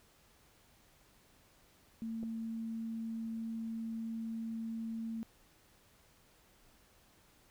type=tone; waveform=sine; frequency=225.8 Hz; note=A3; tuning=45 cents sharp; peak=-37 dBFS; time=2.02-5.23 s; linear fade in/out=0 ms
type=clicks; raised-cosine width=2 ms; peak=-37 dBFS; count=2; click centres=2.229 / 2.235 s
effects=pink hiss -66 dBFS RMS until 7.5 s